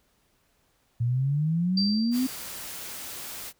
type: exponential sweep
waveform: sine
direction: up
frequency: 115.4 to 263.9 Hz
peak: -22 dBFS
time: 1-2.27 s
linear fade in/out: 10 ms
type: tone with exponential decay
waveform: sine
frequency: 4689 Hz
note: D8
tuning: 4 cents flat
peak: -23 dBFS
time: 1.77-2.65 s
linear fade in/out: 5 ms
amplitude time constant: 190 ms
type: noise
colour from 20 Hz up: white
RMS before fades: -38 dBFS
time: 2.11-3.53 s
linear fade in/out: 50 ms
effects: pink hiss -68 dBFS RMS until 3.59 s

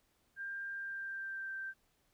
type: tone with pitch glide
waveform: sine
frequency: 1594 to 1565.7 Hz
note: G6 to G6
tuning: +28 to -3 cents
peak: -39 dBFS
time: 0.36-1.74 s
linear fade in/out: 50 ms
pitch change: -31 cents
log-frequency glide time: 0.74-1.53 s
effects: pink hiss -75 dBFS RMS until 2.13 s

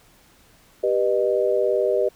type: chord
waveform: sine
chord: G augmented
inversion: none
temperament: just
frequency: 392 / 490 / 612.5 Hz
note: G4 / B4 / D#5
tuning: 0 / -14 / -27 cents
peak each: -22 dBFS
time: 0.83-2.09 s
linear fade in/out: 10 ms
effects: pink hiss -55 dBFS RMS until 2.15 s

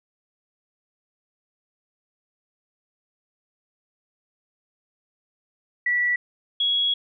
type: tone pair in turn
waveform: sine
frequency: 1952 / 3333 Hz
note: B6 / G#7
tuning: -21 / +5 cents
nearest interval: major sixth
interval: 926 cents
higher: second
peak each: -19 dBFS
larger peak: neither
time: 5.86-6.16 / 6.6-6.94 s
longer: second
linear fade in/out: 5 ms
effects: none

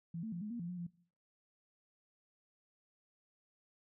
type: tone with pitch steps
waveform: sine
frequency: 167.7 / 222.3 / 172.6 / 211 / 236.7 / 171.8 / 179 / 172.8 Hz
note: E3 / A3 / F3 / G#3 / A#3 / F3 / F3 / F3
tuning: +30 / +18 / -20 / +28 / +27 / -28 / +43 / -18 cents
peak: -39 dBFS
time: 0.14-0.868 s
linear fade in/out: 5 ms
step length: 91 ms
effects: noise-tail reverb RT60 0.5 s tail -19 dB re dry

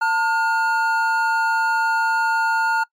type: tone pair together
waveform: triangle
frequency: 899 / 1427.1 Hz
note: A5 / F6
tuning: +37 / +37 cents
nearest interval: minor sixth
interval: 800 cents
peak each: -17 dBFS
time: 0.01-2.84 s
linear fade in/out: 10 ms
effects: noise-tail reverb RT60 0.1 s tail -24 dB re dry + MP3 96 kbps

